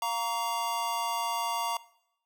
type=chord; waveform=square; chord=Bb minor; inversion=second; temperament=equal with one note detuned; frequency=698.5 / 932.3 / 1137.3 Hz; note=F5 / Bb5 / Db6; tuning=0 / 0 / +44 cents; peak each=-37 / -31 / -36 dBFS; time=0.02-1.77 s; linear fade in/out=2 ms; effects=noise-tail reverb RT60 0.8 s tail -20 dB re dry